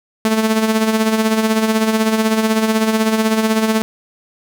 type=tone with tremolo; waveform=sawtooth; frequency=220 Hz; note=A3; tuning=in tune; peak=-7 dBFS; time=0.25-3.82 s; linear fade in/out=0 ms; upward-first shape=sine; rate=16 Hz; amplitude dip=55%; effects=none